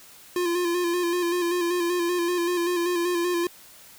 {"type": "tone with vibrato", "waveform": "square", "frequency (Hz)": 349.2, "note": "F4", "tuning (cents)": 0, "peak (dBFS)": -23, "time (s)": [0.36, 3.47], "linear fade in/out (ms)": 2, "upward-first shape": "square", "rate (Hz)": 5.2, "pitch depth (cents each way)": 34, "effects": ["white hiss -49 dBFS RMS until 3.98 s"]}